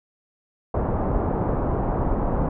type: low-pass noise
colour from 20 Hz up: pink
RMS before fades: -23 dBFS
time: 0.74-2.49 s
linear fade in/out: 5 ms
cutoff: 1000 Hz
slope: 24 dB/octave
effects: none